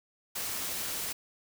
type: noise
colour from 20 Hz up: white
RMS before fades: -35 dBFS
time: 0.35-1.13 s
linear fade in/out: 10 ms
effects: none